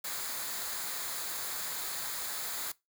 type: noise with comb filter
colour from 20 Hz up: white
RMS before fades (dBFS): -37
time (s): 0.04-2.72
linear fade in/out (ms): 5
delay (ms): 0.35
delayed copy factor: -0.55
effects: noise-tail reverb RT60 0.2 s tail -21 dB re dry